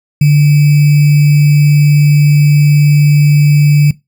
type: tone with sample-and-hold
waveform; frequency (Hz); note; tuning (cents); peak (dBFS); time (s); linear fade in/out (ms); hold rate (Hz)
sine; 146.83; D3; 0; -3; 0.21-3.91; 5; 2450
effects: noise-tail reverb RT60 0.2 s tail -20 dB re dry